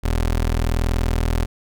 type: tone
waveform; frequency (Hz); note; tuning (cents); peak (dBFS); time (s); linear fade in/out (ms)
25% pulse; 40.84; E1; -15; -14; 0.03-1.46; 20
effects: none